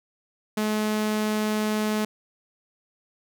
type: tone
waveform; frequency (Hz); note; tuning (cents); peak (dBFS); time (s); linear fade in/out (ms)
sawtooth; 213.8; A3; -49; -19; 0.57-2.05; 5
effects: none